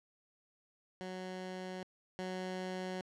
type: tone pair in turn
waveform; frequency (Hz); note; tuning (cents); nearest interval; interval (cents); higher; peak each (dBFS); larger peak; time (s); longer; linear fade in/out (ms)
15% pulse; 185 / 185; F#3 / F#3; 0 / 0; unison; 0; neither; -35 / -32; second; 1.01-1.83 / 2.19-3.01; neither; 0
effects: low-pass 6000 Hz 12 dB/octave